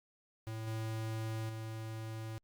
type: tone with level steps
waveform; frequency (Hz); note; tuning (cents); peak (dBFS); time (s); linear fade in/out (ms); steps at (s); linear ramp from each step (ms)
square; 111; A2; +16; -40 / -37 / -41; 0.47-2.38; 0; 0.67 / 1.49; 5
effects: Opus 48 kbps